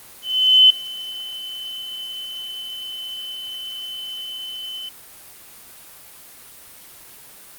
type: tone with ADSR envelope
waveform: sine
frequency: 3041 Hz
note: F#7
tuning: 47 cents sharp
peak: -6 dBFS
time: 0.22-4.89 s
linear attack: 480 ms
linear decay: 5 ms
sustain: -22 dB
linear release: 6 ms
effects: white hiss -43 dBFS RMS until 7.58 s + Opus 32 kbps